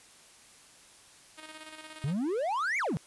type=tone with tremolo; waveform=5% pulse; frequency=311.8 Hz; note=D#4; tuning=4 cents sharp; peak=-32 dBFS; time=1.37-2.14 s; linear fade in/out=20 ms; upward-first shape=square; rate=17 Hz; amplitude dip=50%
type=exponential two-way sweep; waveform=triangle; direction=up then down; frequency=129.2 to 2349 to 129.2 Hz; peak=-26 dBFS; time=2.04-2.97 s; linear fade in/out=0 ms; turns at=2.78 s
effects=white hiss -56 dBFS RMS until 3.06 s + resampled to 24000 Hz